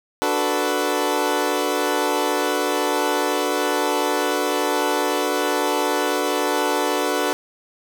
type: chord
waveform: 20% pulse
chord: B minor seventh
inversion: first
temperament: equal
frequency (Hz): 293.7 / 370 / 440 / 493.9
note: D4 / F#4 / A4 / B4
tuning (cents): 0 / 0 / 0 / 0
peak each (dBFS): -20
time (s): 0.22-7.33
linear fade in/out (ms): 0
effects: none